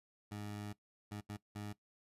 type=tone bursts at uneven times; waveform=20% pulse; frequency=103.83 Hz; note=G#2; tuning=in tune; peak=-38 dBFS; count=4; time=0.31-0.73 / 1.11-1.21 / 1.29-1.37 / 1.55-1.73 s; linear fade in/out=10 ms; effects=noise-tail reverb RT60 0.1 s tail -18 dB re dry + resampled to 32000 Hz